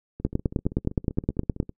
two click trains, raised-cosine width 3 ms, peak -23 / -9 dBFS, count 24 / 14, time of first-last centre 0.2-1.694 / 0.25-1.601 s, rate 15.4 / 9.62 Hz, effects noise-tail reverb RT60 0.1 s tail -26 dB re dry

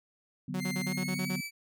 sine chord, B minor, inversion first, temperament equal, 146.83 / 185 / 246.9 Hz, D3 / F#3 / B3, 0 / 0 / 0 cents, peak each -38 dBFS, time 0.48-1.41 s, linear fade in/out 5 ms
sawtooth tone bursts, 184.9 Hz, F#3, 1 cent flat, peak -31 dBFS, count 8, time 0.54-1.361 s, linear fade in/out 5 ms, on 65 ms, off 43 ms
sawtooth tone with pitch glide, 2093 to 2309 Hz, C7 to D7, 0 to -30 cents, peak -33 dBFS, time 0.58-1.51 s, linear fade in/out 50 ms, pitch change +170 cents, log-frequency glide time 0.85-1.33 s
effects none

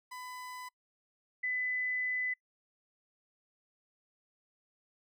30% pulse / sine tone pair in turn, 1002 / 2004 Hz, B5 / B6, +25 / +25 cents, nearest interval octave, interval 1200 cents, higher second, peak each -40 / -31 dBFS, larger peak second, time 0.11-0.69 / 1.43-2.34 s, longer second, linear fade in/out 10 ms, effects noise-tail reverb RT60 0.1 s tail -25 dB re dry

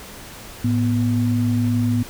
sine tone pair together, 108.7 / 244.2 Hz, A2 / B3, -21 / -19 cents, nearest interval octave + major second, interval 1402 cents, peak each -19 dBFS, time 0.64-2.03 s, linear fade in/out 5 ms, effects pink hiss -38 dBFS RMS until 2.09 s

